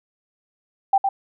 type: tone with echo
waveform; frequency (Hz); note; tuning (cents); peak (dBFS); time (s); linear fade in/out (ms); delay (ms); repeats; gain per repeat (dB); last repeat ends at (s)
sine; 784; G5; 0; -12; 0.93-0.98; 5; 110; 1; -5; 1.09
effects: none